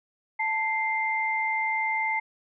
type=tone pair together; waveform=sine; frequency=881.9 / 2093 Hz; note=A5 / C7; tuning=+4 / 0 cents; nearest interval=octave + minor third; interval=1496 cents; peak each=-28 / -26 dBFS; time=0.39-2.2 s; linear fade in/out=10 ms; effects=none